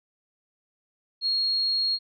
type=tone; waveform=sine; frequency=4283 Hz; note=C8; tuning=40 cents sharp; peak=-22 dBFS; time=1.21-1.99 s; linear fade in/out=50 ms; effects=none